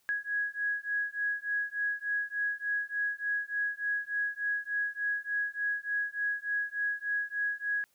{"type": "beating tone pair", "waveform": "sine", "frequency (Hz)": [1661.2, 1664.6], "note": ["G#6", "G#6"], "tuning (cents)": [0, 4], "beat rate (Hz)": 3.4, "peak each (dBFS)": [-33, -33], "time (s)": [0.09, 7.84], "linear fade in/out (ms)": 0, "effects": ["white hiss -71 dBFS RMS until 7.94 s"]}